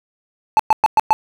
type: tone bursts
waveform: triangle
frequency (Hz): 870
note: A5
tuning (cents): -20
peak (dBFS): -6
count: 5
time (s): 0.57-1.13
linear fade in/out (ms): 0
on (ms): 24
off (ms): 110
effects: none